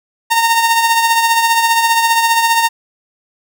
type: tone with tremolo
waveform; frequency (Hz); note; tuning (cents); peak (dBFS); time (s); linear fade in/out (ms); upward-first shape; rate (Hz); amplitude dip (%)
sawtooth; 919; A#5; -25; -4; 0.3-2.69; 20; triangle; 15; 55
effects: none